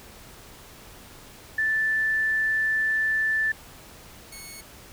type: tone pair in turn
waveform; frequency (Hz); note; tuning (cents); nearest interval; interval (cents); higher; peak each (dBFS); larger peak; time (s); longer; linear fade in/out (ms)
sine / 10% pulse; 1760 / 2202; A6 / C#7; 0 / -12; major third; 388; second; -21 / -31; first; 1.58-3.52 / 4.32-4.61; first; 5
effects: pink hiss -47 dBFS RMS until 4.92 s